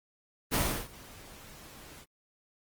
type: noise with ADSR envelope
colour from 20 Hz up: pink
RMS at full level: -26 dBFS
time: 0.51-2.06 s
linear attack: 33 ms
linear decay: 330 ms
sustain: -24 dB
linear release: 50 ms
effects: Opus 24 kbps